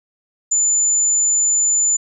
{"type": "tone", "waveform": "sine", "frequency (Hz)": 7040, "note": "A8", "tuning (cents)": 0, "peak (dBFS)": -13, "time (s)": [0.51, 1.97], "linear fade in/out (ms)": 10, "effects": []}